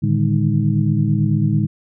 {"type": "tone cluster", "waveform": "sine", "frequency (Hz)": [111.1, 148.8, 157.9, 204.4, 313.2], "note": ["A2", "D3", "D#3", "G#3", "D#4"], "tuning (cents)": [17, 23, 26, -27, 11], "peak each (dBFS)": [-19, -18, -23, -20, -26], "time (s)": [0.02, 1.67], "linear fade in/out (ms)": 20, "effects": []}